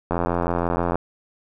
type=click train; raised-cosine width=1 ms; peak=-8 dBFS; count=74; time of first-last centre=0.11-0.956 s; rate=86.3 Hz; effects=none